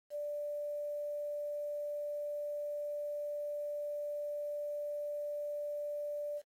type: tone with quantisation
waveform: sine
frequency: 587.3 Hz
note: D5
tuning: in tune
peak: -36 dBFS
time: 0.1-6.42 s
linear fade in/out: 50 ms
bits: 10
effects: AAC 48 kbps